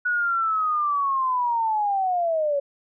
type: linear sweep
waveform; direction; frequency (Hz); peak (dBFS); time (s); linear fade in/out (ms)
sine; down; 1473 to 554.4; -20; 0.05-2.6; 10
effects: none